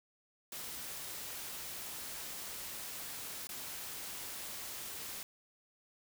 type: noise with dropouts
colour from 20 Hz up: white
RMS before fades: -44 dBFS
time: 0.52-5.23 s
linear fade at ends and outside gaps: 2 ms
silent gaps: 3.471-3.491 s
effects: none